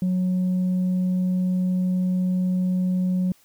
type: tone with tanh clipping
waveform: sine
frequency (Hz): 183.2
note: F#3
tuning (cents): -17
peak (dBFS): -20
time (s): 0.02-3.32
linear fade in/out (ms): 2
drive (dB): 1
effects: white hiss -58 dBFS RMS until 3.44 s